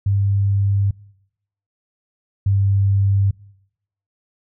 sine tone pair in turn, 99.5 / 98.76 Hz, G2 / G2, +26 / +13 cents, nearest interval unison, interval 13 cents, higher first, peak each -14 / -13 dBFS, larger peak second, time 0.06-0.91 / 2.46-3.31 s, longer neither, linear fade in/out 5 ms, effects noise-tail reverb RT60 0.8 s tail -24 dB re dry

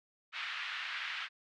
pink band-pass noise, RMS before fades -40 dBFS, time 0.32-1.29 s, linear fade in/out 50 ms, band 1400 to 3400 Hz, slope 24 dB/octave, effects none

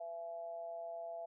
sine tone with amplitude modulation, 672 Hz, E5, 33 cents sharp, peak -39 dBFS, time 0-1.26 s, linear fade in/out 10 ms, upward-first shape sine, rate 172 Hz, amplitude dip 60%, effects none

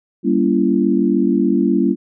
sine chord, G diminished seventh, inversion none, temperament just, 196 / 235.2 / 282.2 / 338.7 Hz, G3 / Bb3 / Db4 / Fb4, 0 / +16 / +31 / +47 cents, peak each -18 dBFS, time 0.23-1.96 s, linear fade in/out 50 ms, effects none

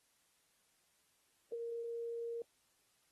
sine tone, 466.2 Hz, A#4, in tune, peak -39 dBFS, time 1.52-2.42 s, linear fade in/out 2 ms, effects white hiss -75 dBFS RMS until 3.11 s + AAC 32 kbps

